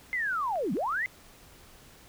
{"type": "linear two-way sweep", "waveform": "sine", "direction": "down then up", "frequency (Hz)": [2093, 163.5, 2093], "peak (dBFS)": -27, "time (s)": [0.13, 1.06], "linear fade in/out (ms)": 0, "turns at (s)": 0.73}
{"type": "clicks", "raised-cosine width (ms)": 0.5, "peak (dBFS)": [-37, -33, -33, -34], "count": 4, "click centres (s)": [0.329, 0.557, 0.769, 0.924]}
{"effects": ["pink hiss -54 dBFS RMS until 2.08 s"]}